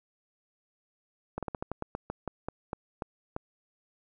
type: slowing click train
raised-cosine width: 1 ms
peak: -19 dBFS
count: 14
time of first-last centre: 1.38-3.364 s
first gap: 47 ms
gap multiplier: 1.18
effects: none